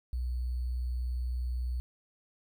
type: tone with sample-and-hold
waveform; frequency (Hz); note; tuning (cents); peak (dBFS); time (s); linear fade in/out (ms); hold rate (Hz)
sine; 61.74; B1; 0; -30; 0.13-1.8; 0; 4410
effects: none